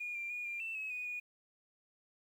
sine tone with pitch steps, 2435 / 2374 / 2444 / 2391 / 2671 / 2569 / 2479 / 2456 Hz, D#7 / D7 / D#7 / D7 / E7 / E7 / D#7 / D#7, -38 / +18 / -32 / +30 / +22 / -45 / -7 / -23 cents, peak -37 dBFS, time 0-1.2 s, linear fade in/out 10 ms, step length 150 ms, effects tanh soft clip ceiling -33 dBFS + 11-bit

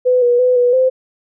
sine tone with pitch steps, 502 / 484.1 / 502 / 489.5 / 517 Hz, B4 / B4 / B4 / B4 / C5, +28 / -35 / +28 / -15 / -21 cents, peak -9 dBFS, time 0.05-0.9 s, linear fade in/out 20 ms, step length 170 ms, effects none

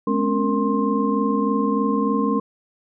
sine tone cluster, 211.5 / 254.4 / 277.9 / 462.1 / 1057 Hz, G#3 / C4 / C#4 / A#4 / C6, +32 / -48 / +4 / -15 / +17 cents, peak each -22 / -27 / -23 / -25 / -25 dBFS, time 0.07-2.4 s, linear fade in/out 5 ms, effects none

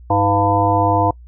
harmonic tone with a mistuned harmonic, 99.9 Hz, G2, 33 cents sharp, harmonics 1 / 3 / 5 / 7 / 9 / 10, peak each -19 / -21 / -22 / -18 / -18 / -21 dBFS, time 0.1-1.11 s, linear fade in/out 5 ms, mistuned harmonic 3, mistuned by +89 cents, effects noise-tail reverb RT60 0.1 s tail -26 dB re dry + added 60 Hz sine -37 dBFS peak until 1.27 s

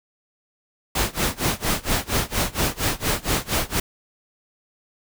pink noise with tremolo, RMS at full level -20 dBFS, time 0.95-3.8 s, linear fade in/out 5 ms, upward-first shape sine, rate 4.3 Hz, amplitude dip 95%, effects none

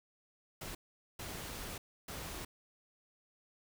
pink noise bursts at uneven times, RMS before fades -44 dBFS, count 3, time 0.61-0.75 / 1.19-1.78 / 2.08-2.45 s, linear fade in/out 5 ms, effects none

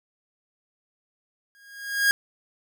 45% pulse tone with exponential growth, 1633 Hz, G#6, 30 cents flat, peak -15 dBFS, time 1.55-2.11 s, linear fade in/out 0 ms, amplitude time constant 120 ms, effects none

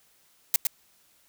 blue noise with echo, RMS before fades -20 dBFS, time 0.54-0.56 s, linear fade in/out 2 ms, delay 110 ms, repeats 1, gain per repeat -4 dB, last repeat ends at 0.67 s, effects white hiss -63 dBFS RMS until 1.28 s

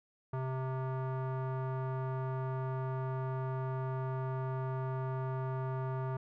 square tone with low-pass filter, 130.81 Hz, C3, in tune, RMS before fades -36 dBFS, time 0.33-6.17 s, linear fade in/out 5 ms, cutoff 1100 Hz, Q 2.1, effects none

